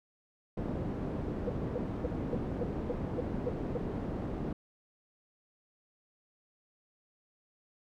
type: low-pass noise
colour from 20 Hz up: white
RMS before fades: -36 dBFS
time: 0.57-4.53 s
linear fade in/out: 5 ms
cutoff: 330 Hz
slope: 12 dB/octave
type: tone bursts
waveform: sine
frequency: 490 Hz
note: B4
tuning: 14 cents flat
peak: -30 dBFS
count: 9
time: 1.47-3.775 s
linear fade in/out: 2 ms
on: 25 ms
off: 260 ms
effects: none